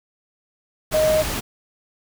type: tone in noise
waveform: sine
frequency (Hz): 622.3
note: D#5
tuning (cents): 0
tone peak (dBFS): -15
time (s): 0.93-1.23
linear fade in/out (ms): 20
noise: pink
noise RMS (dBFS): -26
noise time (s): 0.91-1.41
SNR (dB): +8
effects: none